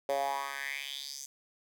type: tone with high-pass filter sweep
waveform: 10% pulse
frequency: 138.59 Hz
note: C#3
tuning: in tune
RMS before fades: -36 dBFS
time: 0.09-1.26 s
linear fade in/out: 2 ms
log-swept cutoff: 530 to 6700 Hz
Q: 4.4
effects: none